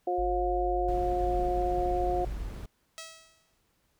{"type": "harmonic tone", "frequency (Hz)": 178.9, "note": "F3", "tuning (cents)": 42, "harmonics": [2, 3, 4], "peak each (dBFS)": [-30, -35, -29], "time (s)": [0.07, 2.25], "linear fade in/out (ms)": 5}
{"type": "tone", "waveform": "sine", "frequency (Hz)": 49, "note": "G1", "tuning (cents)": 0, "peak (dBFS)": -32, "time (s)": [0.18, 2.51], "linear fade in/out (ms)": 10}
{"type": "noise", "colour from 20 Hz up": "brown", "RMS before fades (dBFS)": -39, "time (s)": [0.88, 2.66], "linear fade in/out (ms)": 5}
{"type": "tone with exponential decay", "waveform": "5% pulse", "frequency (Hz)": 648, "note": "E5", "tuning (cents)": -30, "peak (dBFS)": -27, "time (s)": [2.98, 3.58], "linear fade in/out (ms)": 0, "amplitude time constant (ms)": 130}
{"effects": ["pink hiss -72 dBFS RMS until 3.99 s"]}